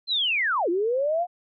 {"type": "linear two-way sweep", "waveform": "sine", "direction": "down then up", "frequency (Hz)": [4186, 329.6, 727], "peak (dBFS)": -21, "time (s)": [0.07, 1.27], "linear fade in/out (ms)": 50, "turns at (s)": 0.69, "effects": []}